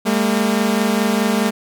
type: tone pair together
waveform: sawtooth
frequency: 203 / 227.8 Hz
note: G#3 / A#3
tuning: -39 / -40 cents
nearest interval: major second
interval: 199 cents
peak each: -14 dBFS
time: 0.05-1.51 s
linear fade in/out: 20 ms
effects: none